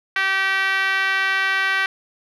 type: tone with band-pass filter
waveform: 5% pulse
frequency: 385.7 Hz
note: G4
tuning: 28 cents flat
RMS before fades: -20 dBFS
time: 0.16-1.86 s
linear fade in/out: 2 ms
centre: 1700 Hz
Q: 2.6
effects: none